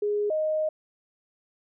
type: tone pair in turn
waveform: sine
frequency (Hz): 414.6 / 621.2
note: G#4 / D#5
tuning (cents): -3 / -3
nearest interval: perfect fifth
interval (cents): 700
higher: second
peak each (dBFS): -23 / -23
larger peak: neither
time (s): 0.02-0.3 / 0.3-0.69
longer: second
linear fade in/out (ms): 5
effects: none